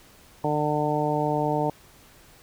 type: harmonic tone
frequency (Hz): 149.7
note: D3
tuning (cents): +33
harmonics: 1 / 2 / 3 / 4 / 5 / 6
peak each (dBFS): -29 / -29 / -29 / -29 / -29 / -29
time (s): 0.44-1.7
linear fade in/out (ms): 2
effects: pink hiss -53 dBFS RMS until 2.42 s